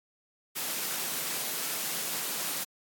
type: high-pass noise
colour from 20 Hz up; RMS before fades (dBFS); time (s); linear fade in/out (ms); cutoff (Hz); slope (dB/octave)
white; -33; 0.55-2.65; 20; 130; 48
effects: AAC 64 kbps